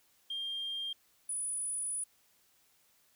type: tone pair in turn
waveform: sine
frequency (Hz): 3200 / 9876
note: G7 / D#9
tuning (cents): +35 / -14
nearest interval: octave + minor sixth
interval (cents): 1951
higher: second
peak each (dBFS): -34 / -32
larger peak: second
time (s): 0.3-0.93 / 1.29-2.04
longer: second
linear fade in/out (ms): 5
effects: tanh soft clip ceiling -31 dBFS + white hiss -69 dBFS RMS until 3.15 s